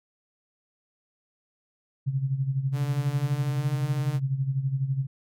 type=tone with tremolo; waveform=sine; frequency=134.8 Hz; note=C#3; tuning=48 cents flat; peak=-21 dBFS; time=2.06-5.07 s; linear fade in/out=20 ms; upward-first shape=sine; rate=12 Hz; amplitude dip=70%
type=tone with pitch glide; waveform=sawtooth; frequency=146.2 to 151.62 Hz; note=D3 to D#3; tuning=-7 to -44 cents; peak=-29 dBFS; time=2.72-4.2 s; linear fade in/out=50 ms; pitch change=+63 cents; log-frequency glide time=3.16-3.76 s
effects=none